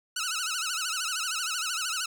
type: tone with vibrato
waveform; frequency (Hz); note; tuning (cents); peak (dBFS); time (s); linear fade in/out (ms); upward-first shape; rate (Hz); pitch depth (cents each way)
10% pulse; 1385; F6; -15; -20; 0.16-2.06; 5; sine; 13; 150
effects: none